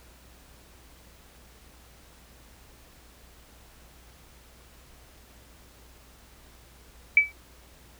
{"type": "tone with exponential decay", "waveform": "sine", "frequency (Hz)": 2300, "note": "D7", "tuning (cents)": -37, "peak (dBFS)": -10, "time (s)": [7.17, 7.32], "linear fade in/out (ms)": 2, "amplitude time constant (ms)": 32, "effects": ["added 60 Hz sine -55 dBFS peak until 7.99 s", "pink hiss -55 dBFS RMS until 7.99 s"]}